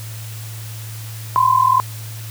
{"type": "tone pair together", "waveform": "sine", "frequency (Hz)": [1009, 1049.9], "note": ["B5", "C6"], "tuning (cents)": [37, 6], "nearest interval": "minor second", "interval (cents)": 69, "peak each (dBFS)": -14, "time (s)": [1.36, 1.8], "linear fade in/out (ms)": 0, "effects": ["added 110 Hz sine -29 dBFS peak until 2.3 s", "white hiss -37 dBFS RMS until 2.3 s"]}